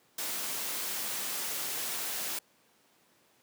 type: noise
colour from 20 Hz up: white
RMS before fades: -35 dBFS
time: 0.18-2.39 s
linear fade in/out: 5 ms
effects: pink hiss -66 dBFS RMS until 3.42 s + high-pass 200 Hz 12 dB/octave